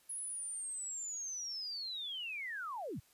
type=linear sweep; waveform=sine; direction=down; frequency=10580 to 75.9 Hz; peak=-39 dBFS; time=0.09-3 s; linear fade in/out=10 ms; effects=white hiss -68 dBFS RMS until 3.13 s + resampled to 32000 Hz